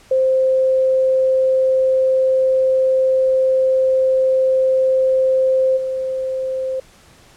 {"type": "tone with level steps", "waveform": "sine", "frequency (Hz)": 523.3, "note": "C5", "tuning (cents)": 0, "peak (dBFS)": [-12, -19], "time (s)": [0.11, 6.8], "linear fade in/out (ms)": 5, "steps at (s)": 5.76, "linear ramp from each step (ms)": 20, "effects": ["pink hiss -48 dBFS RMS until 7.36 s", "low-pass 10000 Hz 12 dB/octave"]}